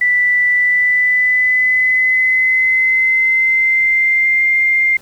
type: tone with pitch glide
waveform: sine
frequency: 1975.5 to 2105 Hz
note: B6 to C7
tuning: 0 to +10 cents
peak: -10 dBFS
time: 0.01-4.97 s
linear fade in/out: 5 ms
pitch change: +110 cents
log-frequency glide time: 0.52-4.49 s
effects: pink hiss -45 dBFS RMS until 5.01 s